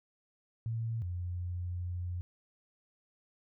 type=tone pair in turn; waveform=sine; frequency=113.8 / 88.7 Hz; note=A#2 / F2; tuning=-41 / +27 cents; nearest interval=major third; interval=432 cents; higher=first; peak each=-32 / -34 dBFS; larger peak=first; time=0.66-1.02 / 1.02-2.21 s; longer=second; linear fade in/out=0 ms; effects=none